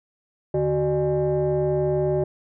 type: tone with frequency modulation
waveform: sine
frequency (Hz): 374.8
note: F#4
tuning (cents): +22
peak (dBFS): -18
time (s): 0.54-2.24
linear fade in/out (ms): 5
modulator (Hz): 227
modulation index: 1.1
effects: tanh soft clip ceiling -15 dBFS